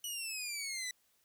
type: exponential sweep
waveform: 15% pulse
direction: down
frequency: 2960 to 1966 Hz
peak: -31 dBFS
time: 0.04-0.91 s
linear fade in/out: 2 ms
effects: white hiss -73 dBFS RMS until 1.24 s